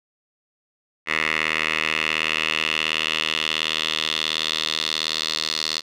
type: tone with band-pass filter sweep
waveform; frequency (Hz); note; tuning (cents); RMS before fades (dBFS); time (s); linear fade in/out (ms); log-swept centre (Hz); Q
10% pulse; 78.6; D#2; +18; -24; 1.06-5.82; 50; 2200 to 4300; 3.6
effects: none